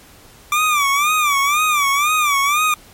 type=tone with vibrato; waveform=25% pulse; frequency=1174.7 Hz; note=D6; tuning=in tune; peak=-10 dBFS; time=0.52-2.74 s; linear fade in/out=2 ms; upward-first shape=sine; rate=2 Hz; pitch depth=110 cents each way; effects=pink hiss -45 dBFS RMS until 2.93 s + MP3 64 kbps